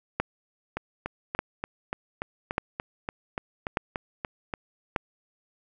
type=two click trains; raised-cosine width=0.5 ms; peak=-9 / -15 dBFS; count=5 / 14; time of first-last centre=0.2-4.962 / 0.77-4.538 s; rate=0.84 / 3.45 Hz; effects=none